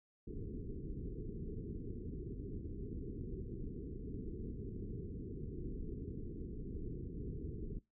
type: low-pass noise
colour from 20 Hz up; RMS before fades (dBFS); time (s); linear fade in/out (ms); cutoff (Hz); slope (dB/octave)
pink; -44; 0.27-7.79; 5; 450; 96
effects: noise-tail reverb RT60 0.2 s tail -21 dB re dry